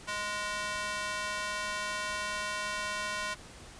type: tone with high-pass filter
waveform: square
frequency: 207.7 Hz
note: G#3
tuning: in tune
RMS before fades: -35 dBFS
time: 0.07-3.35 s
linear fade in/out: 20 ms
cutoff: 1200 Hz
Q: 1.2
effects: pink hiss -50 dBFS RMS until 3.79 s + resampled to 22050 Hz